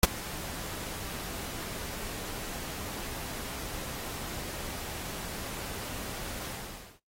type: noise with ADSR envelope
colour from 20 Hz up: pink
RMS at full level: -17 dBFS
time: 0.03-7 s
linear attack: 3 ms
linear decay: 27 ms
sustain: -22 dB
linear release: 520 ms
effects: noise-tail reverb RT60 0.2 s tail -23 dB re dry + AAC 48 kbps